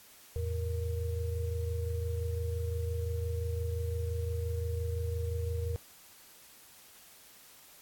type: tone cluster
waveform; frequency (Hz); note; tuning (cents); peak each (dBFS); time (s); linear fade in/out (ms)
sine; 82.8 / 108.6 / 469.9; E2 / A2 / A#4; +8 / -22 / +14; -32 / -39 / -39; 0.36-5.76; 0
effects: white hiss -56 dBFS RMS until 7.81 s + AAC 64 kbps